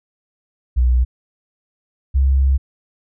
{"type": "tone pair in turn", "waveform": "sine", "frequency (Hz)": [61.74, 67.3], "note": ["B1", "C2"], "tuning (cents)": [0, 49], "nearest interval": "minor second", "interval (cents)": 149, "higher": "second", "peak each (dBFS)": -11, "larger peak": "neither", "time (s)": [[0.76, 1.05], [2.14, 2.58]], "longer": "second", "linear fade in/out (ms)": 20, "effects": []}